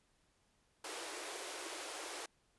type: high-pass noise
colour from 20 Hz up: pink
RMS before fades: -45 dBFS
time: 0.84-2.26 s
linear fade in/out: 5 ms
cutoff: 310 Hz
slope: 96 dB/octave
effects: pink hiss -75 dBFS RMS until 2.58 s + resampled to 24000 Hz